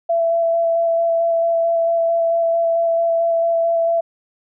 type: tone with vibrato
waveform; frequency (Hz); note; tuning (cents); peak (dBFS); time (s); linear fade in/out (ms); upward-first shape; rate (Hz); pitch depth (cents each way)
sine; 669; E5; +25; -14; 0.09-4.01; 10; square; 4.5; 9
effects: none